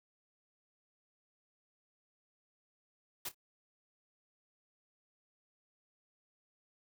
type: noise with echo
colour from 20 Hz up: white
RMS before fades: -40 dBFS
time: 3.25-3.29 s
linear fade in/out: 5 ms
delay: 28 ms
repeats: 2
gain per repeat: -15 dB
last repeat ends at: 3.346 s
effects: none